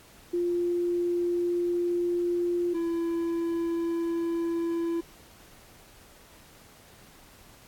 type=tone pair in turn; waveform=sine / triangle; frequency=349.2 / 336.2 Hz; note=F4 / E4; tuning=0 / +34 cents; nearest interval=minor second; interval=66 cents; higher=first; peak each=-24 dBFS; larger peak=neither; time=0.33-2.74 / 2.74-5.01 s; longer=first; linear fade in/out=10 ms; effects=pink hiss -54 dBFS RMS until 7.67 s + AAC 64 kbps